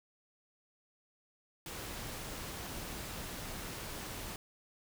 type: noise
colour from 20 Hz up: pink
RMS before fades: -43 dBFS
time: 1.66-4.36 s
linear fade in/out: 2 ms
effects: none